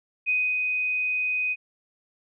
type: tone with ADSR envelope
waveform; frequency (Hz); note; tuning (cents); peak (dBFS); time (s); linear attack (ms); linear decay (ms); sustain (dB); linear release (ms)
sine; 2500; D#7; +8; -20; 0.26-1.56; 31; 270; -3; 41
effects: none